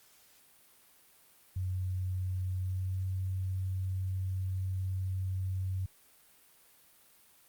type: tone with pitch glide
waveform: sine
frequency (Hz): 92.5 to 93.85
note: F#2 to F#2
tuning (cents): 0 to +25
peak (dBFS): -31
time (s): 1.56-5.86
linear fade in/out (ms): 5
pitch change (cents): +25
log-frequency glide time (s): 2.59-2.98
effects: white hiss -62 dBFS RMS until 7.48 s + Opus 48 kbps